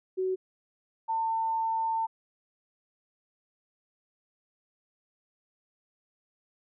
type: tone pair in turn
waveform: sine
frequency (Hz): 374.3 / 898.5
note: F#4 / A5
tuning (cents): +20 / +36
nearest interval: octave + minor third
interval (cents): 1516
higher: second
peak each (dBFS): -26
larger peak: neither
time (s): 0.17-0.36 / 1.08-2.07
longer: second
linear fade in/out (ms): 20
effects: none